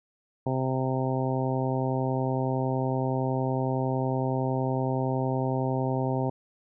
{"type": "harmonic tone", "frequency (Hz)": 130.81, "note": "C3", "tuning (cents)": 0, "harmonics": [1, 2, 3, 4, 5, 6, 7], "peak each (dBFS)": [-28, -31, -33, -34, -35, -36, -36], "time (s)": [0.46, 6.3], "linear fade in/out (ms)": 5, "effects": []}